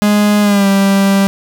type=tone with pitch glide; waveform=45% pulse; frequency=207.7 to 196.5 Hz; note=G#3 to G3; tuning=0 to +4 cents; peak=-8 dBFS; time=0.02-1.27 s; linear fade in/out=0 ms; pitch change=-96 cents; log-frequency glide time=0.41-0.67 s; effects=7-bit